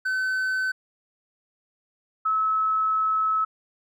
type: tone pair in turn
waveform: triangle / sine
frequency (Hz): 1522 / 1295.5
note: F#6 / E6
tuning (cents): +48 / -30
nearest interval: minor third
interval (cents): 278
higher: first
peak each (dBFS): -21 / -20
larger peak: second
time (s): 0.05-0.72 / 2.25-3.45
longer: second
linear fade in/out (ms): 10
effects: none